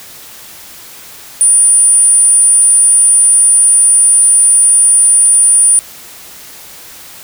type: tone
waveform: sine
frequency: 9390 Hz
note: D9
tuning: 1 cent flat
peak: -4 dBFS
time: 1.41-5.79 s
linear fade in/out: 0 ms
effects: white hiss -33 dBFS RMS until 7.23 s